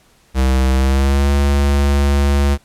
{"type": "tone with pitch glide", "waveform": "square", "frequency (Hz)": [65.41, 70.51], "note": ["C2", "C#2"], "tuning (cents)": [0, 30], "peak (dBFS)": -12, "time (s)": [0.34, 2.58], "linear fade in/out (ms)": 50, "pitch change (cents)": 130, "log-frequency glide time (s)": [0.73, 1.3], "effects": ["pink hiss -53 dBFS RMS until 2.64 s", "low-pass 12000 Hz 12 dB/octave"]}